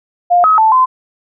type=tone with pitch steps; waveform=sine; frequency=706 / 1275 / 880 / 1028 Hz; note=F5 / D#6 / A5 / C6; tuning=+19 / +42 / 0 / -31 cents; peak=-6 dBFS; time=0.3-0.86 s; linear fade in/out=20 ms; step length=140 ms; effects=none